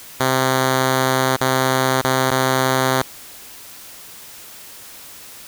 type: tone with dropouts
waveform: 5% pulse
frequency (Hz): 130.81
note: C3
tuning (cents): 0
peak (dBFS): -4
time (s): 0.2-3.02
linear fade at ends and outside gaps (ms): 2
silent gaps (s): 1.363-1.409 / 2.013-2.043 / 2.304-2.316
effects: white hiss -39 dBFS RMS until 5.47 s